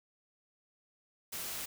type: noise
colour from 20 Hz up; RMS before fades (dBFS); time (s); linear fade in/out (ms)
white; -40; 1.32-1.66; 10
effects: none